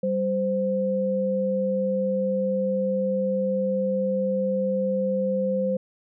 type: tone pair together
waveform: sine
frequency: 194.41 / 519 Hz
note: G3 / C5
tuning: -14 / -14 cents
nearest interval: octave + perfect fourth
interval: 1700 cents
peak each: -26 / -23 dBFS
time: 0.03-5.77 s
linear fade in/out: 5 ms
effects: none